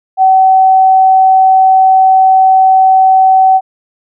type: tone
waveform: sine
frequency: 760 Hz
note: F#5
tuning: 46 cents sharp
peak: -3 dBFS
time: 0.17-3.61 s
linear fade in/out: 50 ms
effects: none